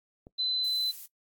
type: click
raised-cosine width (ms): 2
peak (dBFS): -34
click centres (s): 0.269
type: tone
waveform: sine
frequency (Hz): 4031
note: B7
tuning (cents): +35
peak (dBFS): -26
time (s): 0.38-0.92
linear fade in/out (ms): 20
type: noise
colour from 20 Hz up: violet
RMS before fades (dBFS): -43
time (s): 0.64-1.06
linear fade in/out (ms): 2
effects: noise-tail reverb RT60 0.1 s tail -20 dB re dry + AAC 64 kbps